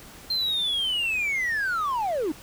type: linear sweep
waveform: triangle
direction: down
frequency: 4186 to 277.2 Hz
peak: -21 dBFS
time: 0.3-2.32 s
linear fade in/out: 5 ms
effects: tanh soft clip ceiling -18 dBFS + pink hiss -46 dBFS RMS until 2.42 s